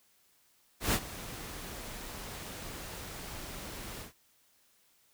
pink noise with ADSR envelope, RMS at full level -27 dBFS, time 0.8-4.13 s, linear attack 130 ms, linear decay 64 ms, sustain -16 dB, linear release 130 ms, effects white hiss -68 dBFS RMS until 5.13 s

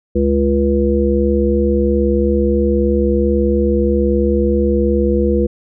harmonic tone with a mistuned harmonic, 69.3 Hz, C#2, in tune, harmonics 1 / 3 / 5 / 7, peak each -17 / -17 / -17 / -17 dBFS, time 0.15-5.47 s, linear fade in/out 10 ms, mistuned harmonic 1, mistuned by +25 cents, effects none

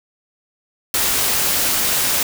white noise, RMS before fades -18 dBFS, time 0.94-2.23 s, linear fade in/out 2 ms, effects none

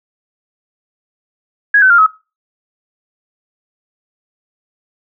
sine tone with pitch steps, 1660 / 1522.2 / 1395.9 / 1280 Hz, G#6 / F#6 / F6 / D#6, -1 / +49 / -1 / +49 cents, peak -5 dBFS, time 1.74-2.064 s, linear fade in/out 5 ms, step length 81 ms, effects noise-tail reverb RT60 0.3 s tail -21 dB re dry

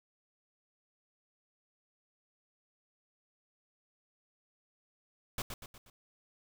pink noise with echo, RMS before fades -36 dBFS, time 5.38-5.42 s, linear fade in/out 2 ms, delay 120 ms, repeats 4, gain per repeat -6 dB, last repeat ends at 5.9 s, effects none

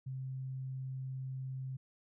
sine tone, 131.5 Hz, C3, 9 cents sharp, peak -38 dBFS, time 0.06-1.77 s, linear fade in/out 10 ms, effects none

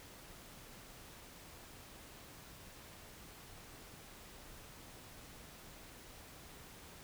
silence, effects pink hiss -55 dBFS RMS until 7.03 s

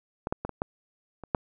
clicks, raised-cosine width 1 ms, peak -16 / -13 / -17 / -22 / -13 / -26 / -9 dBFS, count 7, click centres 0.271 / 0.325 / 0.45 / 0.493 / 0.619 / 1.237 / 1.348 s, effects none

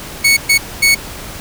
sawtooth tone bursts at uneven times, 2217 Hz, C#7, in tune, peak -4 dBFS, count 3, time 0.24-0.37 / 0.49-0.58 / 0.82-0.95 s, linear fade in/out 10 ms, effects pink hiss -29 dBFS RMS until 1.4 s

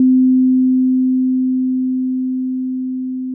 sine tone with level ramp, 257.2 Hz, C4, 30 cents flat, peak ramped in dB -7 to -20 dBFS, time 0-3.34 s, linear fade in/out 2 ms, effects none

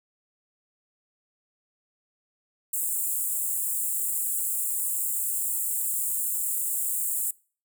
pink high-pass noise, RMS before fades -28 dBFS, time 2.73-7.31 s, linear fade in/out 5 ms, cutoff 7400 Hz, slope 96 dB/octave, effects noise-tail reverb RT60 0.4 s tail -24 dB re dry

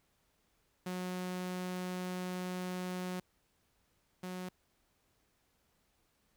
sawtooth tone pair in turn, 182.1 / 182.76 Hz, F#3 / F#3, -27 / -21 cents, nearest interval unison, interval 6 cents, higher second, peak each -33 / -36 dBFS, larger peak first, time 0.86-3.2 / 4.23-4.49 s, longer first, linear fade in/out 5 ms, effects pink hiss -75 dBFS RMS until 6.36 s

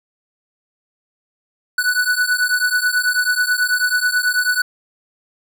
square beating tone pair, 1480 / 1489.2 Hz, F#6 / F#6, 0 / +11 cents, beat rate 9.2 Hz, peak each -19 dBFS, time 1.78-4.62 s, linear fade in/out 5 ms, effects none

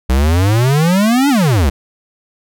square exponential two-way sweep, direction up then down, 61.2 to 293.7 to 62.6 Hz, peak -10 dBFS, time 0.09-1.7 s, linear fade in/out 10 ms, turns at 1.29 s, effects none

